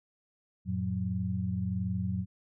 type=tone cluster; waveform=sine; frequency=91.4 / 112.8 / 184.8 Hz; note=F#2 / A2 / F#3; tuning=-21 / +44 / -2 cents; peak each=-34 / -35 / -32 dBFS; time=0.65-2.26 s; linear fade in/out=50 ms; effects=none